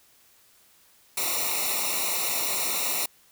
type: noise with comb filter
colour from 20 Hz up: white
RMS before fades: -27 dBFS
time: 1.17-3.06 s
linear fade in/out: 5 ms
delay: 0.62 ms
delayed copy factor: -0.95
effects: white hiss -59 dBFS RMS until 3.31 s